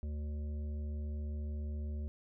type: harmonic tone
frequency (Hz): 74.4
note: D2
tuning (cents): +23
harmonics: 1 / 3 / 5 / 7 / 8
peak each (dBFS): -36 / -48 / -56 / -63 / -61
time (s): 0.03-2.08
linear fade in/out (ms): 0
effects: none